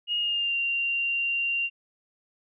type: tone with pitch glide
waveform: sine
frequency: 2866 to 2770 Hz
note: F7 to F7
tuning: +44 to -15 cents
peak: -24 dBFS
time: 0.07-1.7 s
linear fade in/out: 50 ms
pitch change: -59 cents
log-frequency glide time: 0.18-0.56 s
effects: none